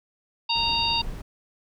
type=harmonic tone; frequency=928 Hz; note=A#5; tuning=8 cents flat; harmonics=1 / 3 / 4 / 5; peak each=-27 / -27 / -27 / -27 dBFS; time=0.49-1.02 s; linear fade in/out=10 ms
type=noise; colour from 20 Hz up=brown; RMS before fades=-35 dBFS; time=0.55-1.22 s; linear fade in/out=10 ms
effects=none